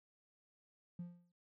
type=tone with exponential decay; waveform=triangle; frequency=174.61 Hz; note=F3; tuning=in tune; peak=-37 dBFS; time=0.99-1.32 s; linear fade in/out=5 ms; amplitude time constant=70 ms; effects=tanh soft clip ceiling -38 dBFS

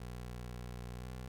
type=tone with pitch glide; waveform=20% pulse; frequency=60.8 to 62.69 Hz; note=B1 to B1; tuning=-26 to +27 cents; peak=-38 dBFS; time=0-1.28 s; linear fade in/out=5 ms; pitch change=+53 cents; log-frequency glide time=0.96-1.07 s; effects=none

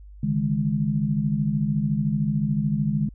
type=chord; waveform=sine; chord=C# suspended second; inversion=none; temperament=equal with one note detuned; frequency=141.99 / 155.56 / 207.7 Hz; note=C#3 / D#3 / G#3; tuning=+42 / 0 / 0 cents; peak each=-26 / -25 / -24 dBFS; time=0.23-3.09 s; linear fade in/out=5 ms; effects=added 50 Hz sine -41 dBFS peak until 3.14 s

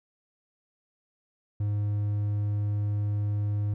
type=tone; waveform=triangle; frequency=103.4 Hz; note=G#2; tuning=7 cents flat; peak=-23 dBFS; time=1.6-3.74 s; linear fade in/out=5 ms; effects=none

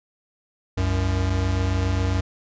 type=tone pair together; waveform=square; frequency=66.04 / 93.4 Hz; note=C2 / F#2; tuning=+17 / +17 cents; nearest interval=tritone; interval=600 cents; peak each=-26 / -22 dBFS; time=0.77-2.21 s; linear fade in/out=10 ms; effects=resampled to 16000 Hz

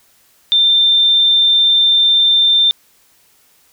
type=tone; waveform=sine; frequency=3582 Hz; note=A7; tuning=30 cents sharp; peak=-8 dBFS; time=0.52-2.71 s; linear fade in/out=0 ms; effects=white hiss -53 dBFS RMS until 3.72 s

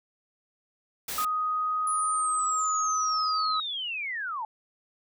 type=noise; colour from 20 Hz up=white; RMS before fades=-34 dBFS; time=1.08-1.25 s; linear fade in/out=5 ms
type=tone with pitch glide; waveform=sine; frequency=1249 to 1265.7 Hz; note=D#6 to D#6; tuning=+6 to +29 cents; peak=-25 dBFS; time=1.18-3.6 s; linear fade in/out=2 ms; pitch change=+23 cents; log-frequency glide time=1.48-3.16 s
type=linear sweep; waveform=sine; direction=down; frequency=9910 to 830.6 Hz; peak=-30 dBFS; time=1.87-4.45 s; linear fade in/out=2 ms
effects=none

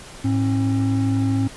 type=tone pair together; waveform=triangle; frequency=107.3 / 269.4 Hz; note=A2 / C#4; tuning=-43 / -49 cents; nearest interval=octave + major third; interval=1594 cents; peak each=-18 dBFS; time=0.24-1.48 s; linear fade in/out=10 ms; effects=pink hiss -40 dBFS RMS until 1.56 s + resampled to 24000 Hz

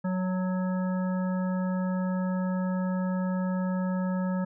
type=harmonic tone with a mistuned harmonic; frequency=185 Hz; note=F#3; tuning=in tune; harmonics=1 / 3 / 5 / 7 / 9; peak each=-26 / -36 / -40 / -43 / -45 dBFS; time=0.04-4.45 s; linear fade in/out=10 ms; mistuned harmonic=5; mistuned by=-20 cents; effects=none

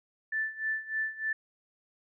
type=tone with tremolo; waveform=sine; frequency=1760 Hz; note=A6; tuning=in tune; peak=-27 dBFS; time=0.32-1.33 s; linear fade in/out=5 ms; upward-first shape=sine; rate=3.3 Hz; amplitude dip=85%; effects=none

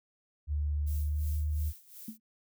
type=tone with pitch glide; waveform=sine; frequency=73.8 to 75.66 Hz; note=D2 to D#2; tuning=+9 to -48 cents; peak=-28 dBFS; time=0.47-1.73 s; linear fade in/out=50 ms; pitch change=+43 cents; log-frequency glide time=0.89-1.38 s
type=noise with tremolo; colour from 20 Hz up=violet; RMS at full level=-47 dBFS; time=0.86-2.18 s; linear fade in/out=20 ms; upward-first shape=sine; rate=2.8 Hz; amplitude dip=80%
type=tone with exponential decay; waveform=sine; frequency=220 Hz; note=A3; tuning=in tune; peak=-34 dBFS; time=2.08-2.2 s; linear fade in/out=5 ms; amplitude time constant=26 ms
effects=none

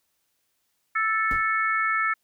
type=harmonic tone; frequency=440 Hz; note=A4; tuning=in tune; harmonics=3 / 4 / 5; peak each=-24 / -26 / -28 dBFS; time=0.95-2.14 s; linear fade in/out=10 ms
type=noise with exponential decay; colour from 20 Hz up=brown; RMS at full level=-28 dBFS; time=1.31-1.5 s; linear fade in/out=0 ms; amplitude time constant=40 ms
effects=white hiss -73 dBFS RMS until 2.23 s

